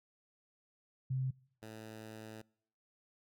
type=tone pair in turn; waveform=sine / 10% pulse; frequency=130.81 / 109.75 Hz; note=C3 / A2; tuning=0 / -4 cents; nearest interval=minor third; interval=304 cents; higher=first; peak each=-32 / -39 dBFS; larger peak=first; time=1.1-1.31 / 1.62-2.42 s; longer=second; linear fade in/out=10 ms; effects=noise-tail reverb RT60 0.7 s tail -26 dB re dry